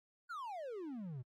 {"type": "exponential sweep", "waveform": "triangle", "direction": "down", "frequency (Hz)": [1488, 116.1], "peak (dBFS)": -40, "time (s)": [0.29, 1.23], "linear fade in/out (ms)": 20, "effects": ["AAC 48 kbps"]}